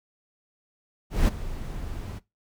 brown noise with ADSR envelope, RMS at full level -17 dBFS, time 1.1-2.2 s, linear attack 180 ms, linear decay 14 ms, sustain -17 dB, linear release 30 ms, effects noise-tail reverb RT60 0.2 s tail -20 dB re dry

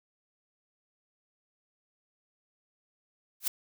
blue noise with exponential growth, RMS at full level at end -22 dBFS, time 3.4-3.48 s, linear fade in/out 5 ms, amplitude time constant 16 ms, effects none

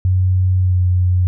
sine tone with pitch glide, 92.5 to 90.54 Hz, F#2 to F#2, 0 to -37 cents, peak -11 dBFS, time 0.05-1.27 s, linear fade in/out 0 ms, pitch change -37 cents, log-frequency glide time 0.6-0.79 s, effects none

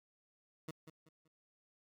20% pulse tone with echo, 158.6 Hz, D#3, 33 cents sharp, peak -37 dBFS, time 0.68-0.71 s, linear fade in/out 5 ms, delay 190 ms, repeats 3, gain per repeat -10 dB, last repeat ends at 1.28 s, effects MP3 96 kbps

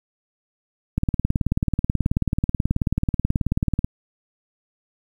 click train, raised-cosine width 5 ms, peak -7 dBFS, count 54, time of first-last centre 0.98-3.845 s, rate 18.5 Hz, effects 8-bit

